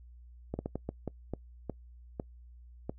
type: slowing click train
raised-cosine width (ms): 2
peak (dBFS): -21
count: 10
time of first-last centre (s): 0.54-2.895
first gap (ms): 50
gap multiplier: 1.39
effects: noise-tail reverb RT60 0.1 s tail -24 dB re dry + added 60 Hz sine -50 dBFS peak until 2.98 s